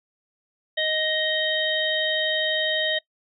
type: harmonic tone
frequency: 624 Hz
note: D#5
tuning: 5 cents sharp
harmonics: 1 / 3 / 5 / 6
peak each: -27 / -27 / -27 / -27 dBFS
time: 0.77-2.99 s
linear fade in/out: 10 ms
effects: noise-tail reverb RT60 0.1 s tail -21 dB re dry